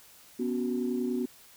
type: chord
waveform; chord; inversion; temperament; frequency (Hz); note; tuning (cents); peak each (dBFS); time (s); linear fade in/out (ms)
sine; B suspended second; none; equal; 246.9 / 277.2 / 370; B3 / C#4 / F#4; 0 / 0 / 0; -29 / -35 / -32; 0.39-1.26; 10
effects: tanh soft clip ceiling -19 dBFS + white hiss -55 dBFS RMS until 1.56 s